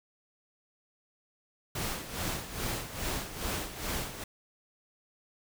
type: noise with tremolo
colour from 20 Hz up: pink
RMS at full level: -33 dBFS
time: 1.75-4.24 s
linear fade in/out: 5 ms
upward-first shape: sine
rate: 2.4 Hz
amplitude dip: 70%
effects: none